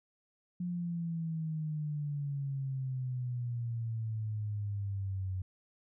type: exponential sweep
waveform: sine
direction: down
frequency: 178.6 to 92.5 Hz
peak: -33 dBFS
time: 0.6-5.42 s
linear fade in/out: 5 ms
effects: none